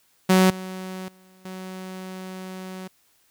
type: tone with level steps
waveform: sawtooth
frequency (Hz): 186.7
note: F#3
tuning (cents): +16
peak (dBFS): -10 / -28 / -48 / -30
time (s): 0.29-2.88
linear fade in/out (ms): 10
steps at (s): 0.5 / 1.08 / 1.45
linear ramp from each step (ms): 2
effects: white hiss -63 dBFS RMS until 3.3 s